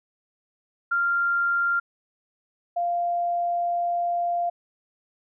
sine tone pair in turn, 1391 / 695.5 Hz, F6 / F5, -7 / -7 cents, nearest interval octave, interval 1200 cents, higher first, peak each -20 / -22 dBFS, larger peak first, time 0.91-1.8 / 2.76-4.5 s, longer second, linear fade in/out 10 ms, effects none

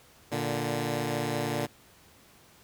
10% pulse tone pair together, 116.54 / 146.83 Hz, A#2 / D3, 0 / 0 cents, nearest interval major third, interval 400 cents, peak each -23 dBFS, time 0.31-1.67 s, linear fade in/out 20 ms, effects pink hiss -57 dBFS RMS until 2.63 s + high-pass 60 Hz 12 dB/octave

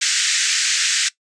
white band-pass noise, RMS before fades -19 dBFS, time 0.01-1.09 s, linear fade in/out 10 ms, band 1500 to 7900 Hz, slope 48 dB/octave, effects noise-tail reverb RT60 0.1 s tail -18 dB re dry + resampled to 22050 Hz

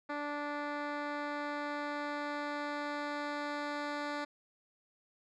10% pulse tone with low-pass filter sweep, 292.2 Hz, D4, 9 cents flat, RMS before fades -38 dBFS, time 0.09-4.25 s, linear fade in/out 10 ms, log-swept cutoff 2400 to 4200 Hz, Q 0.8, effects none

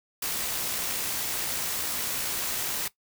white noise with amplitude modulation, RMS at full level -29 dBFS, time 0.22-2.88 s, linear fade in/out 5 ms, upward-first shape sine, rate 60 Hz, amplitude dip 30%, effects noise-tail reverb RT60 0.1 s tail -17 dB re dry

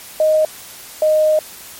sine tone pair in turn, 622.3 / 618.9 Hz, D#5 / D#5, 0 / -9 cents, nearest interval unison, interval 9 cents, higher first, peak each -10 dBFS, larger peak neither, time 0.2-0.45 / 1.02-1.39 s, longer second, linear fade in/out 2 ms, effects white hiss -36 dBFS RMS until 1.79 s + MP3 64 kbps

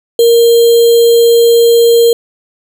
sine tone with sample-and-hold, 466.2 Hz, A#4, in tune, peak -3 dBFS, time 0.19-2.13 s, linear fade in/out 2 ms, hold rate 3675 Hz, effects none

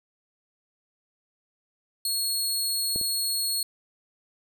20% pulse tone, 4323 Hz, C#8, 44 cents flat, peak -19 dBFS, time 2.05-3.63 s, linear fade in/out 2 ms
clicks, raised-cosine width 2 ms, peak -21 / -28 dBFS, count 2, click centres 2.96 / 3.013 s
effects none

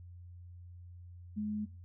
sine tone, 211 Hz, G#3, 28 cents sharp, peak -33 dBFS, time 1.36-1.66 s, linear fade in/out 20 ms, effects noise-tail reverb RT60 0.3 s tail -20 dB re dry + added 88 Hz sine -48 dBFS peak until 1.84 s

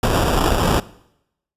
pink noise with sample-and-hold, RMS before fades -17 dBFS, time 0.03-0.8 s, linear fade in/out 2 ms, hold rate 2100 Hz, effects noise-tail reverb RT60 0.8 s tail -20 dB re dry + resampled to 32000 Hz

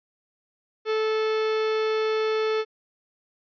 45% pulse tone, 436.7 Hz, A4, 13 cents flat, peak -22 dBFS, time 0.85-2.65 s, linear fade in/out 50 ms, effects resampled to 11025 Hz

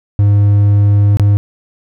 triangle tone with dropouts, 102 Hz, G#2, 31 cents flat, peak -4 dBFS, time 0.19-1.37 s, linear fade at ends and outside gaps 0 ms, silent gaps 1.171-1.197 s, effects none

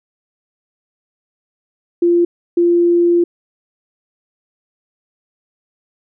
sine tone bursts at uneven times, 345.6 Hz, F4, 18 cents flat, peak -9 dBFS, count 2, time 2.02-2.25 / 2.57-3.24 s, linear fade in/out 5 ms, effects none

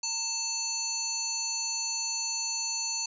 harmonic tone with a mistuned harmonic, 880 Hz, A5, in tune, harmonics 1 / 3 / 5 / 7 / 8, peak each -43 / -41 / -34 / -33 / -36 dBFS, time 0.03-3.06 s, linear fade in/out 5 ms, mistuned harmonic 1, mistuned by +55 cents, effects none

